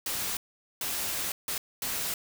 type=noise bursts at uneven times; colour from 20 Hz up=white; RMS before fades=-32 dBFS; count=4; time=0.06-0.37 / 0.81-1.32 / 1.48-1.58 / 1.82-2.14 s; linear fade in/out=2 ms; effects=none